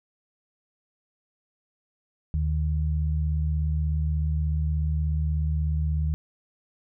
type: tone pair together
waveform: sine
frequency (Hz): 76.6 / 153.2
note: D#2 / D#3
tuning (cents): -27 / -27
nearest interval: octave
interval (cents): 1200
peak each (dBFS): -23 / -29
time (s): 2.34-6.14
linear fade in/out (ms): 0
effects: none